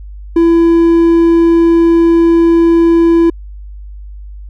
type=tone; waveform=triangle; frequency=334.9 Hz; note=E4; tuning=27 cents sharp; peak=-3 dBFS; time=0.36-3.3 s; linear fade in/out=5 ms; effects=added 50 Hz sine -26 dBFS peak until 4.49 s